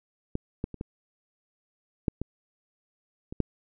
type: clicks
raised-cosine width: 3 ms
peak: -16 / -16 / -26 / -20 / -11 / -18 / -24 / -11 dBFS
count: 8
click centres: 0.354 / 0.641 / 0.743 / 0.811 / 2.082 / 2.216 / 3.325 / 3.403 s
effects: none